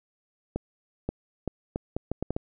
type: accelerating click train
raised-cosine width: 2 ms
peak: -15 dBFS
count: 9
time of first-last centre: 0.56-2.365 s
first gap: 530 ms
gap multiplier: 0.73
effects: none